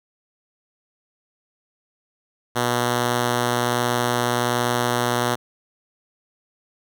5% pulse tone, 121.3 Hz, B2, 31 cents flat, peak -8 dBFS, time 2.55-5.36 s, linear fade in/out 20 ms, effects none

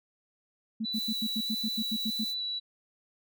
sine tone bursts, 221.5 Hz, A3, 12 cents sharp, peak -29 dBFS, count 11, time 0.8-2.244 s, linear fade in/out 10 ms, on 54 ms, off 85 ms
sine tone with vibrato, 3951 Hz, B7, in tune, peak -31 dBFS, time 0.84-2.6 s, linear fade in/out 20 ms, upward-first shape square, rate 1.6 Hz, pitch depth 8 cents each way
violet noise, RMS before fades -42 dBFS, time 0.92-2.35 s, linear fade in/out 50 ms
effects none

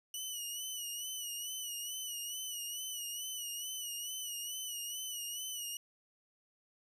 15% pulse tone with vibrato, 2940 Hz, F#7, 12 cents flat, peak -32 dBFS, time 0.14-5.77 s, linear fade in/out 2 ms, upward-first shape sine, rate 2.3 Hz, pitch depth 63 cents each way, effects none

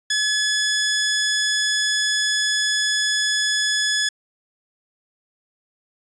15% pulse tone, 1705 Hz, G#6, 45 cents sharp, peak -12 dBFS, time 0.1-4.09 s, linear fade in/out 5 ms, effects resampled to 22050 Hz

